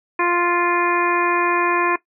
harmonic tone, 349.2 Hz, F4, in tune, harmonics 1 / 2 / 3 / 4 / 5 / 6 / 7, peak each -21 / -28 / -20 / -30 / -24 / -30 / -24 dBFS, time 0.19-1.96 s, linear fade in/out 5 ms, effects noise-tail reverb RT60 0.1 s tail -17 dB re dry

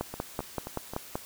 two click trains, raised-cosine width 1 ms, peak -22 / -16 dBFS, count 4 / 7, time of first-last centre 0.14-0.936 / 0.01-1.155 s, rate 3.77 / 5.24 Hz, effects white hiss -47 dBFS RMS until 1.25 s

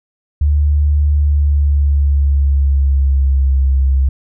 sine tone with pitch glide, 73.42 to 66.94 Hz, D2 to C2, 0 to +40 cents, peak -9 dBFS, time 0.41-4.09 s, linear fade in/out 5 ms, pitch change -160 cents, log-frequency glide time 1.1-3.57 s, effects none

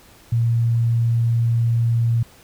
sine tone, 116.54 Hz, A#2, in tune, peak -15 dBFS, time 0.32-2.23 s, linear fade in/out 5 ms, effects pink hiss -49 dBFS RMS until 2.43 s

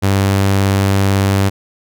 sawtooth tone, 98 Hz, G2, in tune, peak -7 dBFS, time 0.02-1.5 s, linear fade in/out 20 ms, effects none

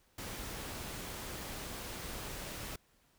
pink noise, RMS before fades -43 dBFS, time 0.18-2.76 s, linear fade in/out 5 ms, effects pink hiss -70 dBFS RMS until 3.18 s

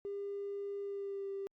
triangle tone with pitch glide, 401.5 to 393.5 Hz, G4 to G4, +41 to +7 cents, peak -34 dBFS, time 0.05-1.47 s, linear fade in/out 0 ms, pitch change -34 cents, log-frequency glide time 0.81-1.3 s, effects tanh soft clip ceiling -35 dBFS + Opus 48 kbps

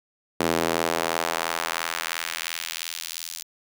sawtooth tone with high-pass filter sweep, 82.9 Hz, E2, 10 cents sharp, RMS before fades -28 dBFS, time 0.4-3.43 s, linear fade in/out 5 ms, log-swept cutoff 310 to 5400 Hz, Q 0.95, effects none

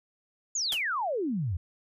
sine exponential sweep, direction down, 7160 to 77.78 Hz, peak -27 dBFS, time 0.55-1.57 s, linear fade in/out 5 ms
white noise with exponential decay, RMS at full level -30 dBFS, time 0.72-0.83 s, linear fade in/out 1 ms, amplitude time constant 23 ms
effects resampled to 32000 Hz

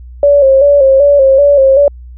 sine tone with vibrato, 554.4 Hz, C#5, in tune, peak -3 dBFS, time 0.23-1.88 s, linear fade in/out 2 ms, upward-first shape square, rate 2.6 Hz, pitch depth 56 cents each way, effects added 61 Hz sine -28 dBFS peak until 2.17 s

